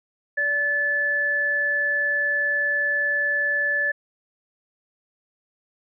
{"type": "tone pair together", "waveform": "sine", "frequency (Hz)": [579, 1735], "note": ["D5", "A6"], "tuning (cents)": [-25, -25], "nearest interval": "octave + perfect fifth", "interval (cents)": 1900, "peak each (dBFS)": [-31, -20], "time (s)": [0.37, 3.92], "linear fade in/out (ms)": 10, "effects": []}